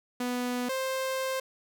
sawtooth tone pair in turn, 246.9 / 525.9 Hz, B3 / C5, 0 / +9 cents, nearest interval octave + minor second, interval 1309 cents, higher second, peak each -25 dBFS, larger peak neither, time 0.2-0.69 / 0.69-1.4 s, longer second, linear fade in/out 5 ms, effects none

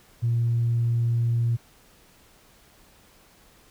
sine tone, 117.4 Hz, A#2, 13 cents sharp, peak -19 dBFS, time 0.22-1.57 s, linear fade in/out 20 ms, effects tanh soft clip ceiling -16 dBFS + pink hiss -56 dBFS RMS until 3.7 s

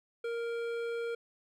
sine tone with hard clipping, 466.5 Hz, A#4, 1 cent sharp, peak -35 dBFS, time 0.24-1.15 s, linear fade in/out 5 ms, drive 12 dB, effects none

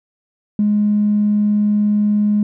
triangle tone with tanh clipping, 208.4 Hz, G#3, 6 cents sharp, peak -12 dBFS, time 0.59-2.43 s, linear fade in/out 2 ms, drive 4 dB, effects none

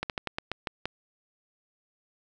slowing click train, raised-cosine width 0.3 ms, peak -14 dBFS, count 8, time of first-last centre 0.03-0.856 s, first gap 68 ms, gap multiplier 1.18, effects none

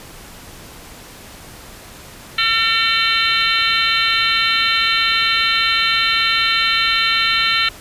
harmonic tone with a mistuned harmonic, 452.1 Hz, A4, 47 cents sharp, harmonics 3 / 4 / 5 / 6 / 7 / 8 / 9, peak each -21 / -22 / -21 / -23 / -21 / -23 / -21 dBFS, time 2.38-7.69 s, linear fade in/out 5 ms, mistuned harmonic 7, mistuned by -52 cents, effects pink hiss -38 dBFS RMS until 7.8 s + resampled to 32000 Hz

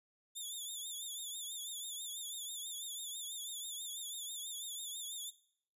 15% pulse tone with vibrato, 3520 Hz, A7, in tune, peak -35 dBFS, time 0.35-5.31 s, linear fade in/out 20 ms, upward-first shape triangle, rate 6.1 Hz, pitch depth 110 cents each way, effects noise-tail reverb RT60 0.6 s tail -17 dB re dry + resampled to 32000 Hz

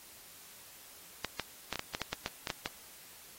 clicks, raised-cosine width 0.2 ms, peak -16 dBFS, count 12, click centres 1.247 / 1.397 / 1.727 / 1.757 / 1.794 / 1.949 / 2.017 / 2.13 / 2.261 / 2.472 / 2.502 / 2.659 s, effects white hiss -54 dBFS RMS until 3.38 s + AAC 48 kbps

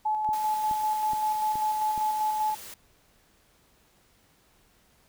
sine tone with tremolo, 858 Hz, A5, 44 cents flat, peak -23 dBFS, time 0.05-2.55 s, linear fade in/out 10 ms, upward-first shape square, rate 5.1 Hz, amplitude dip 30%
click train, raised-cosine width 3 ms, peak -29 dBFS, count 5, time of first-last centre 0.29-1.978 s, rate 2.37 Hz
white noise, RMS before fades -43 dBFS, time 0.33-2.74 s, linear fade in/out 2 ms
effects pink hiss -63 dBFS RMS until 5.08 s

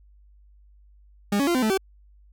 40% pulse tone with pitch steps, 202.9 / 279.7 / 345.6 / 256 / 217.9 / 384.7 Hz, G#3 / C#4 / F4 / C4 / A3 / G4, -40 / +16 / -18 / -38 / -17 / -33 cents, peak -19 dBFS, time 1.32-1.776 s, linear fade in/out 5 ms, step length 76 ms, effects added 50 Hz sine -51 dBFS peak until 2.32 s

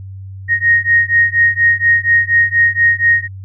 sine beating tone pair, 1864.7 / 1868.9 Hz, A#6 / A#6, 0 / +4 cents, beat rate 4.2 Hz, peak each -12 dBFS, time 0.48-3.28 s, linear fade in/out 50 ms, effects added 96 Hz sine -27 dBFS peak until 3.44 s

